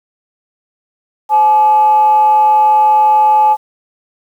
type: tone with frequency modulation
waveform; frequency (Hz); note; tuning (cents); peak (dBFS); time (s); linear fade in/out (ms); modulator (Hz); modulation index
sine; 855; A5; -50; -5; 1.29-3.57; 50; 332; 0.22
effects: tanh soft clip ceiling -1 dBFS + 7-bit